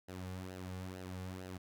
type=tone with flanger; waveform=sawtooth; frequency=92.5 Hz; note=F#2; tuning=in tune; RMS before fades=-45 dBFS; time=0.08-1.58 s; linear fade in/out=10 ms; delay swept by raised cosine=0.86 to 3.16 ms; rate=2.2 Hz; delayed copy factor=-0.65; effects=none